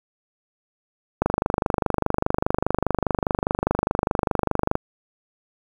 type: click train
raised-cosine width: 1 ms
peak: -5 dBFS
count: 89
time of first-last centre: 1.22-4.754 s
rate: 24.9 Hz
effects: 7-bit